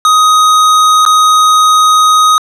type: tone with dropouts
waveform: square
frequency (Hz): 1253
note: D#6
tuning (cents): +12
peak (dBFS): -5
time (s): 0.05-2.38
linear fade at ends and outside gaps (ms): 1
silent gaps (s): 1.052-1.062
effects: low-pass 9000 Hz 12 dB/octave + 7-bit